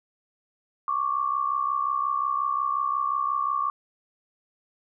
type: tone pair together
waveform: sine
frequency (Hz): 1103 / 1168.6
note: C#6 / D6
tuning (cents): -9 / -9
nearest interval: minor second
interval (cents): 100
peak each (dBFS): -26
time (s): 0.88-3.7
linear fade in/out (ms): 2
effects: none